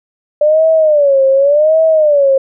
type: tone with vibrato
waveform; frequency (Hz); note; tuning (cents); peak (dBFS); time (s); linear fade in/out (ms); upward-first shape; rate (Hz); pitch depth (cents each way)
sine; 587.3; D5; 0; -6; 0.41-2.38; 5; sine; 0.88; 160
effects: none